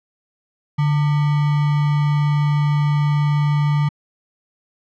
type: tone with sample-and-hold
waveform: sine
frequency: 146.83 Hz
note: D3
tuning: in tune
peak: -14 dBFS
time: 0.78-3.89 s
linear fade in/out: 10 ms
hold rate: 1050 Hz
effects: low-pass 3000 Hz 12 dB/octave